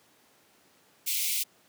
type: high-pass noise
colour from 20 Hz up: white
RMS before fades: -29 dBFS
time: 1.06-1.44 s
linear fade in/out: 20 ms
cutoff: 2100 Hz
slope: 96 dB/octave
effects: pink hiss -62 dBFS RMS until 1.68 s + high-pass 200 Hz 12 dB/octave